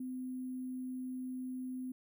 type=tone with sample-and-hold; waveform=sine; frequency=255.9 Hz; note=C4; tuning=38 cents flat; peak=-38 dBFS; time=0-1.92 s; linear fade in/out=5 ms; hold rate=11025 Hz; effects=none